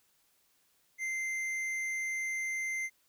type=tone with tanh clipping; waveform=sine; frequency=2083 Hz; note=C7; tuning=8 cents flat; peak=-34 dBFS; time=0.98-2.9 s; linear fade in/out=50 ms; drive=10 dB; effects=white hiss -71 dBFS RMS until 3.08 s